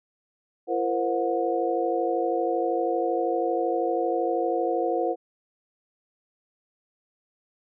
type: tone cluster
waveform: sine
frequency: 340.1 / 467.3 / 520 / 726 Hz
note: F4 / A#4 / C5 / F#5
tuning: -46 / +4 / -11 / -33 cents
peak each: -28 dBFS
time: 0.67-5.16 s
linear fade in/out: 50 ms
effects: none